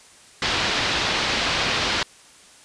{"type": "low-pass noise", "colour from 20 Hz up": "white", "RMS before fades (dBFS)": -23, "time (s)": [0.42, 2.03], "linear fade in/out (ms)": 2, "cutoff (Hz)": 4500, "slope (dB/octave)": 24, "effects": ["white hiss -49 dBFS RMS until 2.64 s", "resampled to 22050 Hz"]}